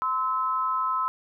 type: tone pair together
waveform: sine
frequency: 1031 / 1299 Hz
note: C6 / E6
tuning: -26 / -26 cents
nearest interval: major third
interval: 400 cents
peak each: -26 dBFS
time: 0.02-1.08 s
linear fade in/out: 0 ms
effects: none